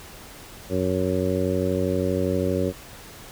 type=harmonic tone; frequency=92.5 Hz; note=F#2; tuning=in tune; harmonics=1 / 2 / 3 / 4 / 5 / 6; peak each=-28 / -28 / -28 / -28 / -28 / -28 dBFS; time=0.69-2.73 s; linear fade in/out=50 ms; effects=pink hiss -43 dBFS RMS until 3.31 s